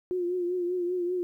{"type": "tone with vibrato", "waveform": "sine", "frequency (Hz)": 356.8, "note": "F4", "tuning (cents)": 37, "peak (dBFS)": -26, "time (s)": [0.11, 1.23], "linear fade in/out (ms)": 0, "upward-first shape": "triangle", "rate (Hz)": 5.1, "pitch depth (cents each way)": 58, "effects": ["11-bit"]}